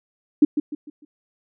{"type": "tone with echo", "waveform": "sine", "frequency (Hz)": 297.1, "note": "D4", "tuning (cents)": 20, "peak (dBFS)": -8, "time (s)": [0.42, 0.45], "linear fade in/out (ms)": 5, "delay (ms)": 150, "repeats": 4, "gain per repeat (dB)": -9, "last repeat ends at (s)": 1.05, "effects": []}